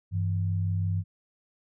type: tone pair together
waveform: sine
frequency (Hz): 97.2 / 163.1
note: G2 / E3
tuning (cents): -14 / -18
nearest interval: major sixth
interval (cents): 896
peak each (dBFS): -25 / -33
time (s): 0.11-1.04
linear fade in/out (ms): 50
effects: none